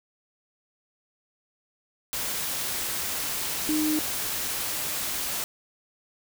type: tone in noise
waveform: sine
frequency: 307.4 Hz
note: D#4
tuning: 21 cents flat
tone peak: -23 dBFS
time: 3.69-3.99 s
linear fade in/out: 0 ms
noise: white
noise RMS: -30 dBFS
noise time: 2.13-5.44 s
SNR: +4 dB
effects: none